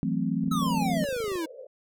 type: chord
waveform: sine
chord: F# half-diminished seventh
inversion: third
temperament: equal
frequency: 164.81 / 185 / 220 / 261.6 Hz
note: E3 / F#3 / A3 / C4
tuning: 0 / 0 / 0 / 0 cents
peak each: -30 dBFS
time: 0.03-1.04 s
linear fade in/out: 0 ms
type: click train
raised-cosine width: 3 ms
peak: -31 dBFS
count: 25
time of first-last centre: 0.44-1.356 s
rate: 26.2 Hz
type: exponential sweep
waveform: square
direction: down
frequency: 1321 to 311.1 Hz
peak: -29 dBFS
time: 0.51-1.46 s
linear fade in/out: 10 ms
type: band-pass noise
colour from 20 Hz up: pink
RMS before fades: -45 dBFS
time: 0.61-1.67 s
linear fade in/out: 5 ms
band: 460 to 590 Hz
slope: 96 dB/octave
effects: none